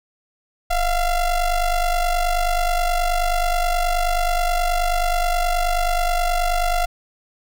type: ring-modulated tone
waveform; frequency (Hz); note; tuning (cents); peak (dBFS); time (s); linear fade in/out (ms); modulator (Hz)
square; 341.3; F4; -40; -15; 0.7-6.86; 10; 366
effects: none